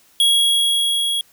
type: tone with level ramp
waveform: square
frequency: 3315 Hz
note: G#7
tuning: 4 cents flat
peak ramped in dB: -12 to -19 dBFS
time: 0.2-1.21 s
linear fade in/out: 2 ms
effects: white hiss -54 dBFS RMS until 1.32 s